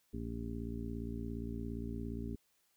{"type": "harmonic tone", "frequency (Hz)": 57.3, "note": "A#1", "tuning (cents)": -29, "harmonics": [1, 2, 3, 4, 5, 6, 7], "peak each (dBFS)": [-43, -45, -51, -43, -46, -58, -49], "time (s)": [0.13, 2.36], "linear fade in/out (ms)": 10, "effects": ["white hiss -75 dBFS RMS until 2.76 s"]}